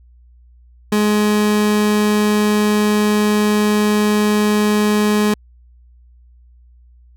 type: tone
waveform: 30% pulse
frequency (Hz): 210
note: G#3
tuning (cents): +19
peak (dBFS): -10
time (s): 0.92-5.34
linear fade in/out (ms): 5
effects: added 60 Hz sine -44 dBFS peak until 7.16 s